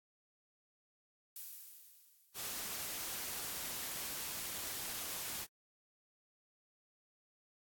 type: noise with exponential decay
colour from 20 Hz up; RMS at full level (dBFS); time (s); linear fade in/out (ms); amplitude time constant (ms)
violet; -44; 1.36-2.88; 1; 330
type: noise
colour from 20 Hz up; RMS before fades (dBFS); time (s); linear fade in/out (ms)
white; -42; 2.34-5.47; 50
effects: AAC 64 kbps